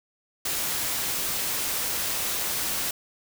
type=noise; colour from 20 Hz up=white; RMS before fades=-28 dBFS; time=0.45-2.91 s; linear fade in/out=5 ms; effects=none